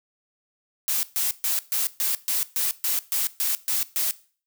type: noise bursts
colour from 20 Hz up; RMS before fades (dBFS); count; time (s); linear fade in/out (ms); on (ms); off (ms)
blue; -24; 12; 0.88-4.11; 0; 150; 130
effects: noise-tail reverb RT60 0.4 s tail -18 dB re dry